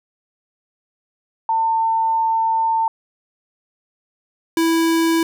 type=tone pair in turn; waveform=sine / square; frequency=899 / 329.1 Hz; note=A5 / E4; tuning=+37 / -3 cents; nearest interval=octave + perfect fourth; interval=1740 cents; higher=first; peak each=-15 dBFS; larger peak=neither; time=1.49-2.88 / 4.57-5.23 s; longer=first; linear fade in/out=2 ms; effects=none